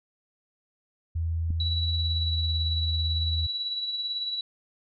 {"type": "tone with pitch glide", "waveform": "sine", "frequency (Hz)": [82.41, 80.53], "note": ["E2", "E2"], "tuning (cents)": [0, -40], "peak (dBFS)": -25, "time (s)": [1.15, 3.47], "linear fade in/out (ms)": 10, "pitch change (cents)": -40, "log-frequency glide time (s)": [1.87, 2.57]}
{"type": "click", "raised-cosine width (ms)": 5, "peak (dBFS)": -23, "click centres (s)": 1.505}
{"type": "tone with tremolo", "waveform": "sine", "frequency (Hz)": 3926, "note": "B7", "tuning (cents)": -11, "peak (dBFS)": -26, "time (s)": [1.6, 4.41], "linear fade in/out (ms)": 2, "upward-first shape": "triangle", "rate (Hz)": 18, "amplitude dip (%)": 50}
{"effects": []}